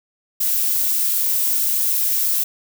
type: noise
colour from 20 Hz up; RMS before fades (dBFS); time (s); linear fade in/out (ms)
violet; -19; 0.4-2.44; 10
effects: none